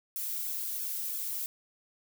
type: noise with flanger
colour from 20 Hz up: violet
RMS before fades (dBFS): -35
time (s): 0.16-1.46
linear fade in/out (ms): 0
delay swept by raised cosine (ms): 1 to 2.7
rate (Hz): 3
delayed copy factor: -0.75
effects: none